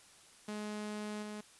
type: tone with level steps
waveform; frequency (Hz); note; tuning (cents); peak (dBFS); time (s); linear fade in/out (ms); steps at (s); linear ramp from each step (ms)
sawtooth; 210.6; G#3; +24; -35 / -38; 0.48-1.41; 5; 1.22; 10
effects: white hiss -60 dBFS RMS until 1.59 s + resampled to 24000 Hz